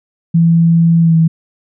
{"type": "tone with pitch glide", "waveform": "sine", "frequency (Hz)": [166.8, 162.71], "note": ["E3", "E3"], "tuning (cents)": [21, -22], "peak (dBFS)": -6, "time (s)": [0.34, 1.28], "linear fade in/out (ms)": 10, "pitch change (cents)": -43, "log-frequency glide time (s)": [1.01, 1.16], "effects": []}